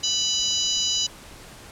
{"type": "harmonic tone with a mistuned harmonic", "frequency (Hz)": 987.8, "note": "B5", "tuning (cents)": 0, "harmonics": [3, 4, 5, 6, 7], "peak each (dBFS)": [-26, -27, -28, -29, -29], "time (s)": [0.03, 1.07], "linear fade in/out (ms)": 10, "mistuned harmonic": 7, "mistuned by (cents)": -47, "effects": ["pink hiss -44 dBFS RMS until 1.71 s", "low-pass 11000 Hz 12 dB/octave"]}